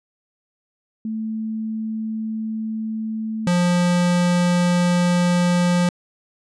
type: tone pair in turn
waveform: sine / square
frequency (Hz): 220 / 176.43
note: A3 / F3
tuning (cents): 0 / +18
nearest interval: major third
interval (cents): 382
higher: first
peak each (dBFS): -23 / -16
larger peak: second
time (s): 1.05-3.47 / 3.47-5.89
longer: neither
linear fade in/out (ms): 2
effects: resampled to 22050 Hz